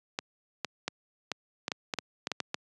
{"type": "clicks", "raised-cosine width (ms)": 0.2, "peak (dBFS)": -13, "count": 12, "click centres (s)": [0.189, 0.647, 0.88, 1.317, 1.681, 1.718, 1.938, 1.987, 2.271, 2.317, 2.403, 2.544], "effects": ["high-pass 150 Hz 12 dB/octave", "resampled to 22050 Hz"]}